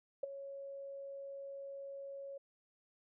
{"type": "tone with ADSR envelope", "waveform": "sine", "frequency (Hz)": 553, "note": "C#5", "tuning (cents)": -4, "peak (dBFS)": -31, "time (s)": [0.23, 2.38], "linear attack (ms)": 6, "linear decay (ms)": 13, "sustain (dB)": -13, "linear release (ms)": 8, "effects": []}